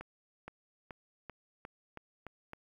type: accelerating click train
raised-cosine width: 0.5 ms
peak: -29 dBFS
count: 8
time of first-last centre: 0.01-2.534 s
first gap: 470 ms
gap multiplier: 0.91
effects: 10-bit